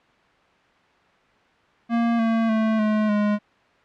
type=tone with pitch steps; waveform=square; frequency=233.1 / 226.6 / 220.3 / 214.1 / 208.1 Hz; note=A#3 / A#3 / A3 / A3 / G#3; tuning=0 / -49 / +2 / -47 / +4 cents; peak=-19 dBFS; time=1.89-3.39 s; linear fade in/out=50 ms; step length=300 ms; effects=white hiss -57 dBFS RMS until 3.84 s + low-pass 2000 Hz 12 dB/octave